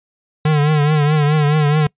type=tone with vibrato; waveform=square; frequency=150 Hz; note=D3; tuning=37 cents sharp; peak=-12 dBFS; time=0.45-1.87 s; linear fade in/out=5 ms; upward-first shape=triangle; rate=4.7 Hz; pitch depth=78 cents each way; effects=noise-tail reverb RT60 0.1 s tail -25 dB re dry + resampled to 8000 Hz